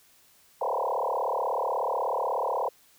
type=tone with frequency modulation; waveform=sine; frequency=740 Hz; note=F#5; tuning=in tune; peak=-25 dBFS; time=0.61-2.69 s; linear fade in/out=5 ms; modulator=36.4 Hz; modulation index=7.4; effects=white hiss -60 dBFS RMS until 2.98 s